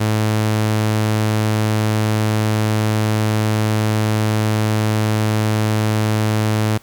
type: tone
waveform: sawtooth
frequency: 108 Hz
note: A2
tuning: 32 cents flat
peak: -11 dBFS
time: 0-6.78 s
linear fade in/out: 10 ms
effects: pink hiss -48 dBFS RMS until 6.82 s